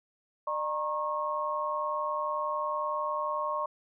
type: tone cluster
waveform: sine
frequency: 603 / 936 / 1087 Hz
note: D5 / A#5 / C#6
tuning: +46 / +7 / -34 cents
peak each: -34 / -36 / -31 dBFS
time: 0.47-3.66 s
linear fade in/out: 5 ms
effects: none